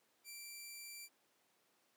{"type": "tone", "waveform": "10% pulse", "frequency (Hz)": 2349, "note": "D7", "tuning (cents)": 0, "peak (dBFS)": -40, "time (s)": [0.24, 1.09], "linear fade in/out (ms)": 50, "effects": ["pink hiss -75 dBFS RMS until 1.96 s", "high-pass 300 Hz 12 dB/octave"]}